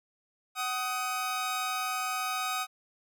sawtooth tone pair together, 752.6 / 1254 Hz, F#5 / D#6, +29 / +13 cents, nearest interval major sixth, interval 884 cents, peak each -31 / -28 dBFS, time 0.55-2.67 s, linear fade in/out 50 ms, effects none

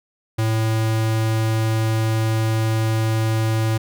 square tone, 111 Hz, A2, 16 cents sharp, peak -18 dBFS, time 0.38-3.78 s, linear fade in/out 10 ms, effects none

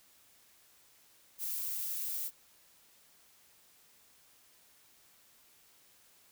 violet noise, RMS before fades -37 dBFS, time 1.38-2.31 s, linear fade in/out 50 ms, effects white hiss -64 dBFS RMS until 6.31 s

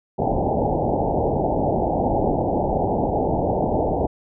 white low-pass noise, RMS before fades -21 dBFS, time 0.18-4.07 s, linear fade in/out 10 ms, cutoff 860 Hz, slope 96 dB/octave, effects none

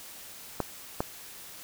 clicks, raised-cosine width 1 ms, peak -13 dBFS, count 2, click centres 0.603 / 1.005 s, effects white hiss -46 dBFS RMS until 1.63 s

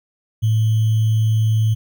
sine tone with sample-and-hold, 110 Hz, A2, in tune, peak -13 dBFS, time 0.42-1.75 s, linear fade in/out 20 ms, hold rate 3150 Hz, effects none

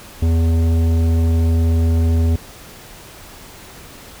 sine tone with tanh clipping, 82.41 Hz, E2, in tune, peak -14 dBFS, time 0.22-2.36 s, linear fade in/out 5 ms, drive 13 dB, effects pink hiss -39 dBFS RMS until 4.2 s

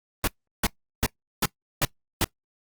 pink noise bursts, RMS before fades -22 dBFS, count 6, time 0.24-2.244 s, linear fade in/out 2 ms, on 34 ms, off 360 ms, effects noise-tail reverb RT60 0.1 s tail -21 dB re dry + Opus 24 kbps

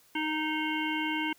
harmonic tone, 309.9 Hz, D#4, 7 cents flat, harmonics 1 / 3 / 5 / 7 / 9 / 10, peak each -32 / -35 / -38 / -35 / -38 / -41 dBFS, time 0.15-1.33 s, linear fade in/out 5 ms, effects white hiss -62 dBFS RMS until 1.38 s

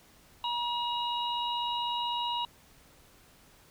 harmonic tone, 956 Hz, A#5, 43 cents sharp, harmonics 1 / 3 / 4, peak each -31 / -36 / -37 dBFS, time 0.44-2.45 s, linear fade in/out 2 ms, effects pink hiss -59 dBFS RMS until 3.7 s

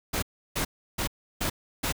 pink noise bursts, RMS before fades -28 dBFS, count 5, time 0.13-1.925 s, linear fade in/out 10 ms, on 95 ms, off 330 ms, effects none

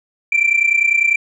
sine tone pair together, 2339 / 2369 Hz, D7 / D7, -8 / +14 cents, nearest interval unison, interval 22 cents, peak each -13 / -14 dBFS, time 0.32-1.16 s, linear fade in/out 5 ms, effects tanh soft clip ceiling -7 dBFS

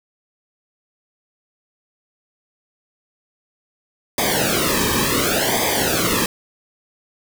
pink noise with flanger, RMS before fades -19 dBFS, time 4.18-6.26 s, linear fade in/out 2 ms, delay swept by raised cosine 0.71 to 1.45 ms, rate 0.69 Hz, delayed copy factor -1, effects none

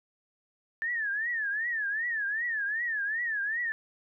sine tone with vibrato, 1761 Hz, A6, 1 cent sharp, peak -28 dBFS, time 0.82-3.72 s, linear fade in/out 0 ms, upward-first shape triangle, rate 2.6 Hz, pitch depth 190 cents each way, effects none

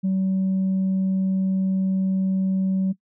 sine tone, 190 Hz, F#3, 46 cents sharp, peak -17 dBFS, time 0.03-2.93 s, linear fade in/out 20 ms, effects noise-tail reverb RT60 0.1 s tail -20 dB re dry + tanh soft clip ceiling -17 dBFS

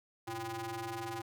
sawtooth ring-modulated tone, 223.4 Hz, A3, 27 cents sharp, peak -31 dBFS, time 0.27-1.22 s, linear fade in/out 10 ms, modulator 569 Hz, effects none

